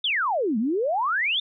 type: exponential two-way sweep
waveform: sine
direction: down then up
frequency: 3665 to 205.3 to 3665 Hz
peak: -21 dBFS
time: 0.04-1.4 s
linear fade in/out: 5 ms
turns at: 0.58 s
effects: none